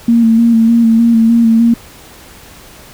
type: tone with vibrato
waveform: sine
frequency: 229.4 Hz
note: A#3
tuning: 28 cents flat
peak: -5 dBFS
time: 0.08-1.74 s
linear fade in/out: 5 ms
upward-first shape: square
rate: 3.3 Hz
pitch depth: 27 cents each way
effects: pink hiss -37 dBFS RMS until 2.93 s